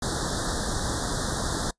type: band-stop noise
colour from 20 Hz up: pink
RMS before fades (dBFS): -28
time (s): 0.02-1.71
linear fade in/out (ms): 5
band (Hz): 1800 to 3500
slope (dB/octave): 96
effects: noise-tail reverb RT60 0.1 s tail -23 dB re dry + resampled to 22050 Hz